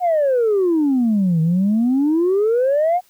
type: exponential two-way sweep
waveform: sine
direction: down then up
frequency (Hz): 740 to 157.3 to 740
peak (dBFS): -12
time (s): 0-3.01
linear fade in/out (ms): 50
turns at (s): 1.41
effects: tanh soft clip ceiling -11 dBFS + white hiss -56 dBFS RMS until 3.09 s